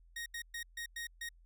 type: tone bursts at uneven times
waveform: sawtooth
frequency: 1870 Hz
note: A#6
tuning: 5 cents sharp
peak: -36 dBFS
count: 6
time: 0.16-0.26 / 0.34-0.42 / 0.54-0.63 / 0.77-0.86 / 0.96-1.07 / 1.21-1.29 s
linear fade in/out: 5 ms
effects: added 42 Hz sine -59 dBFS peak until 1.45 s